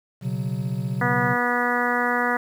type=chord; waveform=triangle; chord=B suspended second; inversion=none; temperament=just; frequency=123.47 / 138.9 / 185.21 Hz; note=B2 / C#3 / F#3; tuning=0 / +4 / +2 cents; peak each=-26 / -26 / -27 dBFS; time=0.21-1.37 s; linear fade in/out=50 ms
type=harmonic tone; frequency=243.6 Hz; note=B3; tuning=24 cents flat; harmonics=1 / 2 / 3 / 4 / 5 / 6 / 7 / 8; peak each=-28 / -28 / -28 / -28 / -28 / -28 / -28 / -28 dBFS; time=1.01-2.37 s; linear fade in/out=5 ms
effects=8-bit